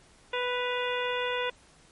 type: harmonic tone with a mistuned harmonic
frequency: 493.9 Hz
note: B4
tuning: in tune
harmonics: 1 / 2 / 3 / 4 / 5 / 6 / 7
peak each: -31 / -34 / -36 / -37 / -38 / -39 / -39 dBFS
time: 0.33-1.5 s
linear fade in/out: 5 ms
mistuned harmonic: 6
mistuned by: -83 cents
effects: pink hiss -58 dBFS RMS until 1.91 s + MP3 48 kbps